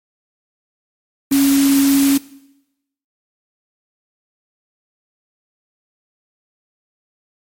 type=tone in noise; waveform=sine; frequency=276.7 Hz; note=C#4; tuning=3 cents flat; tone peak=-10 dBFS; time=1.31-2.18 s; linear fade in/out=10 ms; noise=white; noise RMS=-22 dBFS; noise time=1.31-2.18 s; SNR=+9 dB; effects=noise-tail reverb RT60 0.9 s tail -20 dB re dry + MP3 64 kbps